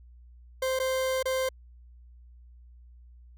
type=tone with dropouts; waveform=40% pulse; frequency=522 Hz; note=C5; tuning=4 cents flat; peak=-25 dBFS; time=0.62-1.49 s; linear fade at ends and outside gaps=5 ms; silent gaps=0.791-0.798 / 1.228-1.255 s; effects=added 60 Hz sine -49 dBFS peak until 3.37 s